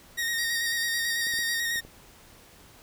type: tone with vibrato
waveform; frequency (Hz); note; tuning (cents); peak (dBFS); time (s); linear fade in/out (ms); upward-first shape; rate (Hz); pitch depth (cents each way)
sawtooth; 1864.7; A#6; 0; -23; 0.17-1.81; 20; square; 9.1; 24
type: tone with tremolo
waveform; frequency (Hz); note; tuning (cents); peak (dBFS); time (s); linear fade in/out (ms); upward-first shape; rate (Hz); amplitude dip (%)
30% pulse; 4699; D8; 0; -29; 0.38-1.6; 5; sine; 7.3; 60
type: clicks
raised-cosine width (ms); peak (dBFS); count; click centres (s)
2; -33; 5; 1.269 / 1.338 / 1.39 / 1.759 / 1.85
effects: pink hiss -53 dBFS RMS until 2.82 s